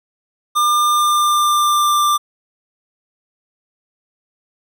square tone with pitch glide, 1200 to 1184.2 Hz, D6 to D6, +37 to +14 cents, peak -13 dBFS, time 0.55-2.18 s, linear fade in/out 20 ms, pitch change -23 cents, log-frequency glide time 0.94-2.04 s, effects none

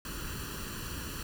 pink noise with comb filter, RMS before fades -39 dBFS, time 0.05-1.23 s, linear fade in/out 2 ms, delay 0.69 ms, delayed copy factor +0.75, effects none

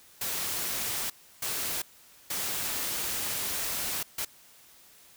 white noise bursts at uneven times, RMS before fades -32 dBFS, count 4, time 0.21-1.1 / 1.42-1.82 / 2.3-4.03 / 4.18-4.25 s, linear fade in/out 5 ms, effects white hiss -56 dBFS RMS until 5.16 s

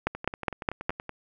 two click trains, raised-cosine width 0.5 ms, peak -9 / -20 dBFS, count 5 / 11, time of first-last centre 0.07-0.895 / 0.15-1.093 s, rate 4.85 / 10.6 Hz, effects none

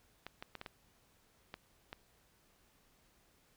clicks, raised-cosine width 0.3 ms, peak -28 dBFS, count 7, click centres 0.266 / 0.425 / 0.553 / 0.614 / 0.662 / 1.541 / 1.929 s, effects pink hiss -70 dBFS RMS until 3.56 s

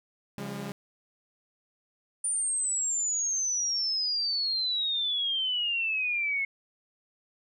sawtooth chord, Db major, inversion none, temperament equal with one note detuned, 138.59 / 174.61 / 202.3 Hz, Db3 / F3 / Ab3, 0 / 0 / -45 cents, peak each -36 / -38 / -33 dBFS, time 0.38-0.72 s, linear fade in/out 0 ms
sine exponential sweep, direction down, 9310 to 2170 Hz, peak -26 dBFS, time 2.24-6.45 s, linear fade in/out 5 ms
effects none

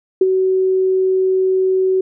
sine tone with ADSR envelope, 376.4 Hz, F#4, 30 cents sharp, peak -6 dBFS, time 0.21-2.01 s, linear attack 5 ms, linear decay 32 ms, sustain -6 dB, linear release 5 ms, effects none

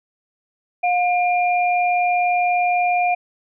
sine tone pair together, 713 / 2396 Hz, F5 / D7, +36 / +34 cents, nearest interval octave + major sixth, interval 2098 cents, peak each -16 / -23 dBFS, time 0.83-3.15 s, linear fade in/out 10 ms, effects none

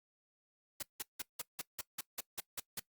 white noise bursts, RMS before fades -40 dBFS, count 11, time 0.8-2.797 s, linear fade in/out 5 ms, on 27 ms, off 170 ms, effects noise-tail reverb RT60 0.1 s tail -20 dB re dry + Opus 48 kbps

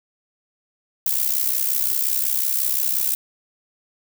violet noise with amplitude modulation, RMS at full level -18 dBFS, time 1.06-3.15 s, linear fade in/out 2 ms, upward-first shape sine, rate 65.6 Hz, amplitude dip 75%, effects none

